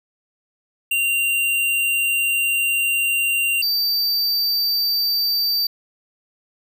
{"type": "tone pair in turn", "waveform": "square", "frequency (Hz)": [2772, 4644], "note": ["F7", "D8"], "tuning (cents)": [-14, -20], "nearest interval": "major sixth", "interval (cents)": 894, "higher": "second", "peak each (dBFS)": -18, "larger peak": "neither", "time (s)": [[0.91, 3.62], [3.62, 5.67]], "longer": "first", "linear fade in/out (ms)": 5, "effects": []}